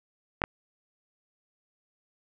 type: clicks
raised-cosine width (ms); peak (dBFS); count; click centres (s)
0.5; -11; 2; 0.418 / 0.439
effects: none